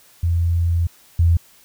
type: tone pair in turn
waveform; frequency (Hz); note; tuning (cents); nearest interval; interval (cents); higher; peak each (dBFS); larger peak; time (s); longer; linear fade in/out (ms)
sine; 85 / 84.46; F2 / E2; -46 / +43; unison; 11; first; -15 / -11; second; 0.23-0.87 / 1.19-1.37; first; 5
effects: white hiss -51 dBFS RMS until 1.64 s